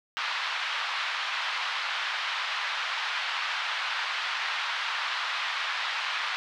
pink band-pass noise, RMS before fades -31 dBFS, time 0.17-6.36 s, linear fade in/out 0 ms, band 1000 to 4000 Hz, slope 24 dB/octave, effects none

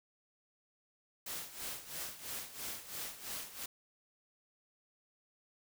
white noise with tremolo, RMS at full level -41 dBFS, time 1.26-3.66 s, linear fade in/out 5 ms, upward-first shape sine, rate 3 Hz, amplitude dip 75%, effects none

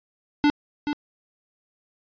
square tone with echo, 293.7 Hz, D4, in tune, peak -16 dBFS, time 0.44-0.5 s, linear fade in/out 0 ms, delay 430 ms, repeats 1, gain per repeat -8 dB, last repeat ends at 0.93 s, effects resampled to 11025 Hz

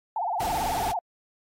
sine tone with vibrato, 793 Hz, G5, 20 cents sharp, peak -25 dBFS, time 0.16-0.99 s, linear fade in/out 2 ms, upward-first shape sine, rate 18 Hz, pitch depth 240 cents each way
pink noise, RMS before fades -34 dBFS, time 0.4-0.92 s, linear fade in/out 5 ms
effects AAC 48 kbps

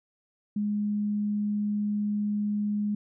sine tone, 207.7 Hz, G#3, in tune, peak -25 dBFS, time 0.56-2.95 s, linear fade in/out 5 ms, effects none

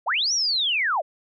sine linear two-way sweep, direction up then down, 519 to 5910 to 519 Hz, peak -20 dBFS, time 0.06-1.02 s, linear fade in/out 20 ms, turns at 0.33 s, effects none

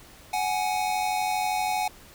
square tone pair together, 743.5 / 836 Hz, F#5 / G#5, +8 / +11 cents, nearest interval major second, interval 203 cents, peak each -28 dBFS, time 0.33-1.88 s, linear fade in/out 5 ms, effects pink hiss -50 dBFS RMS until 2.14 s

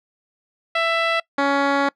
10% pulse tone pair in turn, 664 / 279.8 Hz, E5 / C#4, +12 / +16 cents, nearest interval octave + minor third, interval 1496 cents, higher first, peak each -8 dBFS, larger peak neither, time 0.75-1.2 / 1.38-1.89 s, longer second, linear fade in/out 5 ms, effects noise-tail reverb RT60 0.1 s tail -23 dB re dry + low-pass 3000 Hz 12 dB/octave

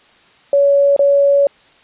sine tone with dropouts, 563 Hz, C#5, 27 cents sharp, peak -8 dBFS, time 0.53-1.47 s, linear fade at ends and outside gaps 2 ms, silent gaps 0.964-0.992 s, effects white hiss -49 dBFS RMS until 1.83 s + resampled to 8000 Hz

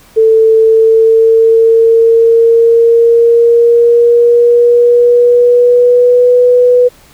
sine tone with pitch glide, 444.3 to 493 Hz, A4 to B4, +17 to -3 cents, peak -3 dBFS, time 0.16-6.89 s, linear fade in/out 20 ms, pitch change +180 cents, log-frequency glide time 0.57-6.32 s, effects pink hiss -42 dBFS RMS until 7.13 s

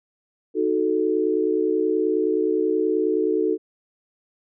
sine chord, D# diminished, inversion none, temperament equal, 311.1 / 370 / 440 Hz, D#4 / F#4 / A4, 0 / 0 / 0 cents, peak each -24 / -23 / -22 dBFS, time 0.54-3.58 s, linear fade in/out 50 ms, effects none

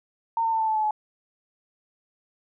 sine tone with pitch steps, 914 / 903.5 / 893.1 / 882.9 / 872.7 / 862.7 / 852.8 Hz, A#5 / A5 / A5 / A5 / A5 / A5 / G#5, -34 / +46 / +26 / +6 / -14 / -34 / +46 cents, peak -21 dBFS, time 0.37-0.909 s, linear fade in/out 2 ms, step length 77 ms, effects none

